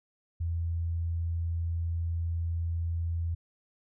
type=tone; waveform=sine; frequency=83.9 Hz; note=E2; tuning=31 cents sharp; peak=-28 dBFS; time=0.4-3.35 s; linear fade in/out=10 ms; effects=none